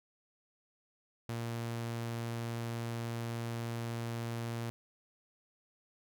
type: tone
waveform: sawtooth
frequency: 116.54 Hz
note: A#2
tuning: in tune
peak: -32 dBFS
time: 1.29-4.7 s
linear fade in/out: 0 ms
effects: none